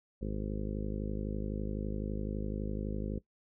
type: harmonic tone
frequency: 51.91 Hz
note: G#1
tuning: in tune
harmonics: 1 / 2 / 3 / 4 / 5 / 6 / 7 / 8 / 9 / 10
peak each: -37 / -42 / -43 / -40 / -46 / -46 / -46 / -47 / -49 / -49 dBFS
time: 0.21-3.19 s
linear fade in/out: 10 ms
effects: noise-tail reverb RT60 0.1 s tail -18 dB re dry